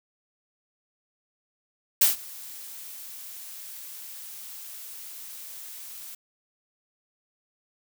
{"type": "noise with ADSR envelope", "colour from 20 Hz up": "blue", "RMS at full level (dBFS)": -17, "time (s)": [2.01, 6.15], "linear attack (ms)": 8, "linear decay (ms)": 140, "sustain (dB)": -24, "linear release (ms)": 4, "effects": []}